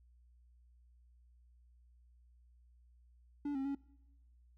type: tone with pitch steps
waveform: triangle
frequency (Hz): 288.4 / 269.3 / 278.6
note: D4 / C#4 / C#4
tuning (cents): -31 / -50 / +9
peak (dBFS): -33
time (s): 3.45-3.75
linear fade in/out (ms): 5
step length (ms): 100
effects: noise-tail reverb RT60 1.0 s tail -24 dB re dry + added 60 Hz sine -62 dBFS peak until 4.57 s